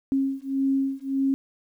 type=beating tone pair; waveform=sine; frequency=270 / 271.7 Hz; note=C#4 / C#4; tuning=-45 / -35 cents; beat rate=1.7 Hz; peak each=-25 dBFS; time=0.12-1.34 s; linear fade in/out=0 ms; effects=10-bit